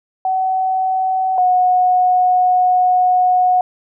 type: tone pair in turn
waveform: sine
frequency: 754 / 730.8 Hz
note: F#5 / F#5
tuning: +32 / -22 cents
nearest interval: minor second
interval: 54 cents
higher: first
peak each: -14 / -10 dBFS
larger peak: second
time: 0.25-1.38 / 1.38-3.61 s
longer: second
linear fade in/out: 2 ms
effects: none